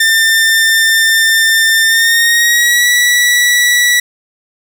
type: tone with pitch glide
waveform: sawtooth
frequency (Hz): 1795 to 1946.2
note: A6 to B6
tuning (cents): +34 to -26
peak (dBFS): -4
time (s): 0-4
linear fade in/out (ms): 5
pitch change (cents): +140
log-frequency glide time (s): 1.83-2.88
effects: 7-bit